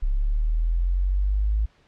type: linear sweep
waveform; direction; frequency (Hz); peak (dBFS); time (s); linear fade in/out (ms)
sine; up; 33.12 to 54.1; -19; 0.02-1.66; 10
effects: pink hiss -60 dBFS RMS until 1.87 s + low-pass 4000 Hz 12 dB/octave